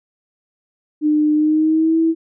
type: tone with pitch glide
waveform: sine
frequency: 302.3 to 325.9 Hz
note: D#4 to E4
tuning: -50 to -20 cents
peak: -12 dBFS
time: 1.01-2.15 s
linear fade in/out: 50 ms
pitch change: +130 cents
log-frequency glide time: 1.34-1.98 s
effects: none